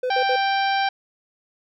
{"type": "tone bursts", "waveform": "triangle", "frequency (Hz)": 505, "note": "B4", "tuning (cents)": 39, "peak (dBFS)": -19, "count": 3, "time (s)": [0.03, 0.36], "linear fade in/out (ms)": 5, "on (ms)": 70, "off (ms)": 60}
{"type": "harmonic tone", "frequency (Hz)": 785, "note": "G5", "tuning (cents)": 2, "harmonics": [1, 2, 3, 4, 5, 6, 7], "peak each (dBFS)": [-20, -26, -30, -32, -34, -36, -37], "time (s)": [0.1, 0.89], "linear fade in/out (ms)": 5}
{"effects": []}